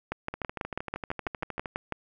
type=two click trains; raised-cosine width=0.5 ms; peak=-15 / -19 dBFS; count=12 / 18; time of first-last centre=0.12-1.923 / 0.34-1.658 s; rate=6.1 / 12.9 Hz; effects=none